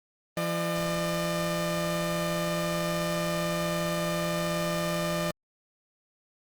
sawtooth tone pair together, 169.33 / 602 Hz, E3 / D5, +47 / +43 cents, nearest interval octave + minor seventh, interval 2196 cents, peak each -26 dBFS, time 0.37-5.31 s, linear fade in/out 2 ms, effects Opus 32 kbps

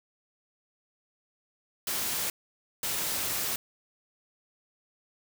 white noise bursts at uneven times, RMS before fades -31 dBFS, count 2, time 1.87-2.3 / 2.83-3.56 s, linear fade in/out 2 ms, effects none

